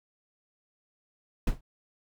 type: noise with exponential decay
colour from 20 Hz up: brown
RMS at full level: -18 dBFS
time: 1.47-1.61 s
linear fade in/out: 5 ms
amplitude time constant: 29 ms
effects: none